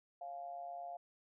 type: tone with amplitude modulation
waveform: sine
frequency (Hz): 698.5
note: F5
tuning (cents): 0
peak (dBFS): -40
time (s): 0.21-0.97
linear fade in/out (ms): 5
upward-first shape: sine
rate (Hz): 148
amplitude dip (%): 65
effects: none